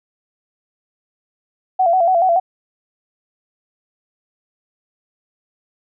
sine tone with vibrato, 713 Hz, F5, 36 cents sharp, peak -11 dBFS, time 1.79-2.4 s, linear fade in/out 10 ms, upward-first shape square, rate 7 Hz, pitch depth 84 cents each way, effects none

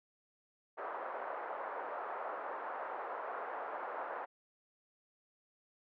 pink band-pass noise, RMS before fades -42 dBFS, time 0.77-4.26 s, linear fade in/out 20 ms, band 520 to 1400 Hz, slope 24 dB/octave, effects none

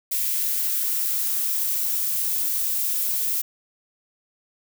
violet noise with high-pass filter sweep, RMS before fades -24 dBFS, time 0.11-3.42 s, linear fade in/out 10 ms, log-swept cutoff 2100 to 280 Hz, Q 1.6, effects none

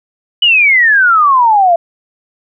sine exponential sweep, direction down, 2995 to 663 Hz, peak -5 dBFS, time 0.42-1.76 s, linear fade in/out 5 ms, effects none

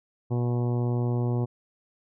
harmonic tone, 121.1 Hz, B2, 34 cents flat, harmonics 1 / 2 / 3 / 4 / 5 / 6 / 7 / 8 / 9, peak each -24 / -32 / -33 / -38 / -43 / -43 / -44 / -48 / -50 dBFS, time 0.3-1.46 s, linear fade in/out 20 ms, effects none

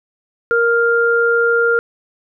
sine tone pair together, 467.2 / 1400 Hz, A#4 / F6, +4 / +4 cents, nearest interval octave + perfect fifth, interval 1900 cents, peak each -14 dBFS, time 0.51-1.79 s, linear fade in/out 0 ms, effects none

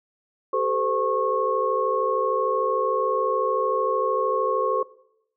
sine tone cluster, 387.7 / 440.7 / 514 / 1093 Hz, G4 / A4 / C5 / C#6, -19 / +3 / -31 / -25 cents, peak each -29 / -26 / -25 / -25 dBFS, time 0.53-4.83 s, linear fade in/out 5 ms, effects noise-tail reverb RT60 0.8 s tail -20 dB re dry

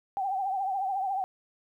sine tone with vibrato, 774 Hz, G5, 22 cents flat, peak -27 dBFS, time 0.17-1.24 s, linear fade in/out 0 ms, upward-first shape triangle, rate 14 Hz, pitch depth 89 cents each way, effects 11-bit

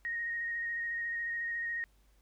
sine tone with vibrato, 1867 Hz, A#6, 2 cents sharp, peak -33 dBFS, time 0.05-1.84 s, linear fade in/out 0 ms, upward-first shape square, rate 14 Hz, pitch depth 12 cents each way, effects added 50 Hz sine -63 dBFS peak until 2.21 s + pink hiss -72 dBFS RMS until 2.21 s

